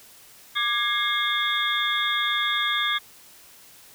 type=tone cluster; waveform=sine; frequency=1188 / 1657 / 2133 / 3329 / 3601 Hz; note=D6 / G#6 / C7 / G#7 / A7; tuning=+20 / -4 / +33 / +3 / +39 cents; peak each=-28 dBFS; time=0.55-2.99 s; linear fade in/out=20 ms; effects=white hiss -50 dBFS RMS until 3.94 s